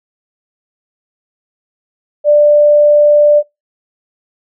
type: tone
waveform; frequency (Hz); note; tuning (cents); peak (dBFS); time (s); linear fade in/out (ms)
sine; 591; D5; +11; -4; 2.24-3.43; 50
effects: noise-tail reverb RT60 0.2 s tail -22 dB re dry